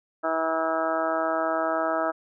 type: harmonic tone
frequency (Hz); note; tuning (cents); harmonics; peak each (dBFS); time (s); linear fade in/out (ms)
161.7; E3; -33; 2 / 3 / 4 / 5 / 6 / 7 / 8 / 9 / 10; -32 / -37 / -26 / -34 / -34 / -40 / -29 / -38 / -37; 0.23-2.12; 20
effects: none

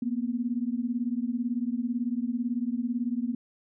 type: beating tone pair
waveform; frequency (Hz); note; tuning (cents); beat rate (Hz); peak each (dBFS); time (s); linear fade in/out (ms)
sine; 233.1 / 251.1; A#3 / B3; 0 / +29; 18; -29 / -30; 0.02-3.35; 5
effects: none

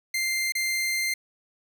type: tone with dropouts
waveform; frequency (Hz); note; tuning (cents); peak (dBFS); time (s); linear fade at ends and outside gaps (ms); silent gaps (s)
sawtooth; 2093; C7; 0; -21; 0.14-1.14; 5; 0.522-0.551
effects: none

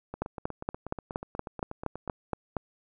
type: two click trains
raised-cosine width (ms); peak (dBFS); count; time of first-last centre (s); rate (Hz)
1; -15 / -23; 11 / 17; 0.22-2.567 / 0.14-2.077; 4.26 / 8.26
effects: none

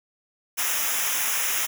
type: noise with comb filter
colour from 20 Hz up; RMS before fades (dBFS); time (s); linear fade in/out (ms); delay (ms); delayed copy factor
white; -25; 0.57-1.67; 20; 0.23; -0.85
effects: none

